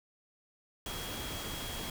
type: tone in noise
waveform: sine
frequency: 3285 Hz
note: G#7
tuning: 20 cents flat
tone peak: -45 dBFS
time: 0.86-1.9 s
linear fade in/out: 2 ms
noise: pink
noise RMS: -40 dBFS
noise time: 0.86-1.9 s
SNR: -8 dB
effects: none